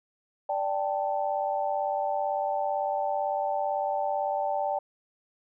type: chord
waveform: sine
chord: D suspended fourth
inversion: none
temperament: just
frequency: 587.3 / 783.1 / 881 Hz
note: D5 / G5 / A5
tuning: 0 / -2 / +2 cents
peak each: -30 / -29 / -32 dBFS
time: 0.49-4.79 s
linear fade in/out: 5 ms
effects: none